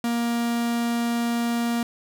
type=tone; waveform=45% pulse; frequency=235.3 Hz; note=A#3; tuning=16 cents sharp; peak=-22 dBFS; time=0.04-1.83 s; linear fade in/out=2 ms; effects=none